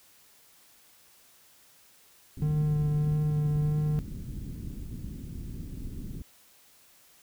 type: low-pass noise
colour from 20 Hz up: pink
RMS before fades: -38 dBFS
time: 2.37-6.22 s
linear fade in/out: 5 ms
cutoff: 270 Hz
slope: 24 dB/octave
type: tone with vibrato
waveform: triangle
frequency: 150.1 Hz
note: D3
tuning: 38 cents sharp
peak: -22 dBFS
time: 2.42-3.99 s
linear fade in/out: 0 ms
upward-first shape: sine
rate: 1.6 Hz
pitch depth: 13 cents each way
effects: white hiss -59 dBFS RMS until 7.22 s